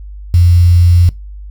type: tone with quantisation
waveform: sine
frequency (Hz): 87.31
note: F2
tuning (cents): 0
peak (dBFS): -4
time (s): 0.34-1.09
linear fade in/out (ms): 0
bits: 5
effects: noise-tail reverb RT60 0.2 s tail -20 dB re dry + added 50 Hz sine -26 dBFS peak until 1.5 s